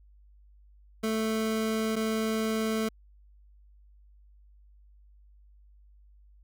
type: tone pair in turn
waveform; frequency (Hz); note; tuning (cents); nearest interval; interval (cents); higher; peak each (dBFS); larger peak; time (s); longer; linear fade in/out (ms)
25% pulse; 220.4 / 220.4; A3 / A3; +3 / +3; unison; 0; neither; -23; neither; 1.03-1.96 / 1.96-2.89; neither; 10
effects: added 50 Hz sine -54 dBFS peak until 6.43 s